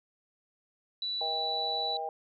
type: tone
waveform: sine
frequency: 3951 Hz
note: B7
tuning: in tune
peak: -31 dBFS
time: 1.02-1.97 s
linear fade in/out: 2 ms
type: harmonic tone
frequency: 159.3 Hz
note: D#3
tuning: 41 cents sharp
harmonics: 3 / 4 / 5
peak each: -40 / -39 / -34 dBFS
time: 1.21-2.09 s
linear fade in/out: 2 ms
effects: none